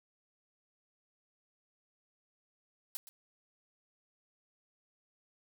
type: noise with echo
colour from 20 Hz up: blue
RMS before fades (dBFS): -39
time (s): 2.95-2.97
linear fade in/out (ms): 0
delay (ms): 120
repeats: 1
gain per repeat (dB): -13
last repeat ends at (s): 3.09
effects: none

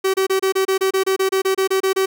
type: tone bursts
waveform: 45% pulse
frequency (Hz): 382.9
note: G4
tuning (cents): -41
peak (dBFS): -15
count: 16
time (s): 0.04-2.06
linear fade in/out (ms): 10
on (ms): 100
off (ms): 28
effects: none

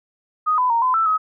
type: tone with pitch steps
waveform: sine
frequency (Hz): 1246 / 1003 / 928 / 1017 / 1326 / 1271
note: D#6 / B5 / A#5 / C6 / E6 / D#6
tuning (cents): +2 / +26 / -8 / -50 / +10 / +36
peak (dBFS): -15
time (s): 0.46-1.18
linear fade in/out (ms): 20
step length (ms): 120
effects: none

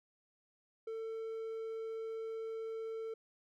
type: tone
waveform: triangle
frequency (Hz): 447.4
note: A4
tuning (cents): +29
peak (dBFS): -37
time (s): 0.87-3.14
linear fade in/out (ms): 5
effects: none

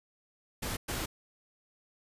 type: noise bursts at uneven times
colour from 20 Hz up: pink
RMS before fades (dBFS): -35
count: 2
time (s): 0.62-0.77 / 0.88-1.06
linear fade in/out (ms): 10
effects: resampled to 32000 Hz

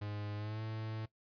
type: tone with pitch glide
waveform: 45% pulse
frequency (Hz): 103.83 to 109.94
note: G#2 to A2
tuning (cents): 0 to -1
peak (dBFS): -39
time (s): 0.01-1.06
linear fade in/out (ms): 10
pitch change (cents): +99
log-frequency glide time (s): 0.36-0.62
effects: noise-tail reverb RT60 0.1 s tail -18 dB re dry + resampled to 11025 Hz

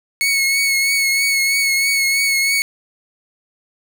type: tone with vibrato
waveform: sawtooth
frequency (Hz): 2201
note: C#7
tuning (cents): -13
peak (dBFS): -11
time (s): 0.21-2.62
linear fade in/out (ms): 0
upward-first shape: triangle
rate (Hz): 3.1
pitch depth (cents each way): 33
effects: none

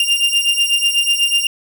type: beating tone pair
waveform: 40% pulse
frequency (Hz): 2794 / 2802.1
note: F7 / F7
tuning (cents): 0 / +5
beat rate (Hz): 8.1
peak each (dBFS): -15 / -15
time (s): 0-1.47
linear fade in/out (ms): 2
effects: none

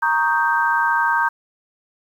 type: chord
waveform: sine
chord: Eb dominant seventh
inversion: second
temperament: equal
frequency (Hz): 932.3 / 1108.7 / 1244.5 / 1568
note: Bb5 / Db6 / Eb6 / G6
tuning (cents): 0 / 0 / 0 / 0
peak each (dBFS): -19 / -25 / -25 / -19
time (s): 0.02-1.29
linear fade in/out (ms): 10
effects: 8-bit

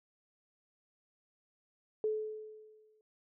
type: tone with exponential decay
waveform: sine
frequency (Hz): 431.5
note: A4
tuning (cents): -34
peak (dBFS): -28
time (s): 2.04-3.01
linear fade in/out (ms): 1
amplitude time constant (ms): 210
effects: none

